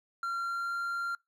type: tone with pitch glide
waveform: triangle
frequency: 1375 to 1384.6 Hz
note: F6 to F6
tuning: -27 to -15 cents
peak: -29 dBFS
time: 0.23-1.15 s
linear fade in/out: 2 ms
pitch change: +12 cents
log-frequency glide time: 0.39-0.76 s
effects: noise-tail reverb RT60 0.2 s tail -25 dB re dry

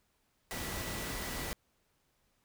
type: tone in noise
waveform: sine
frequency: 1961 Hz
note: B6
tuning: 13 cents flat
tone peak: -48 dBFS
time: 0.51-1.53 s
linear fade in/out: 0 ms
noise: pink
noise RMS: -39 dBFS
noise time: 0.51-1.53 s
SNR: -12 dB
effects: pink hiss -75 dBFS RMS until 2.44 s

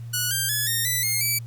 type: tone with pitch steps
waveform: 5% pulse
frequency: 1468 / 1582.5 / 1705.9 / 1838.9 / 1982.3 / 2137 / 2304 Hz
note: F#6 / G6 / G#6 / A#6 / B6 / C7 / D7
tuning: -14 / +16 / +46 / -24 / +6 / +36 / -34 cents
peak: -12 dBFS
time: 0.13-1.39 s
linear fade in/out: 10 ms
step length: 180 ms
effects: added 117 Hz sine -33 dBFS peak until 1.46 s + pink hiss -57 dBFS RMS until 1.46 s

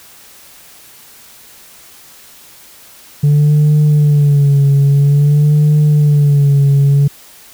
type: tone with vibrato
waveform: sine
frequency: 145 Hz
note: D3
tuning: 22 cents flat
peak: -4 dBFS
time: 3.23-7.08 s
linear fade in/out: 10 ms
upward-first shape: sine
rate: 0.5 Hz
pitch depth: 62 cents each way
effects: tanh soft clip ceiling -5 dBFS + white hiss -40 dBFS RMS until 7.53 s

